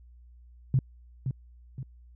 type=tone with echo; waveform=sine; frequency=130.81 Hz; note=C3; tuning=in tune; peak=-19 dBFS; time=0.74-0.79 s; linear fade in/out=2 ms; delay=520 ms; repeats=2; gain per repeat=-7 dB; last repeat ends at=1.83 s; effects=added 60 Hz sine -50 dBFS peak until 2.15 s